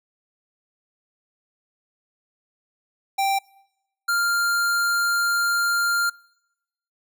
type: tone pair in turn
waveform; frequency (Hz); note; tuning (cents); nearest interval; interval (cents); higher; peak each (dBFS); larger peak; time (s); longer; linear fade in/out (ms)
square; 784 / 1396.9; G5 / F6; 0 / 0; minor seventh; 1000; second; -20; neither; 3.18-3.39 / 4.08-6.1; second; 10
effects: noise-tail reverb RT60 0.9 s tail -25 dB re dry